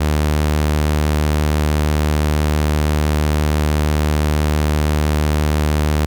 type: tone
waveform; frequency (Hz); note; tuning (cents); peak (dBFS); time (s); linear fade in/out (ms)
sawtooth; 75.5; D2; +48; -10; 0-6.06; 10
effects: none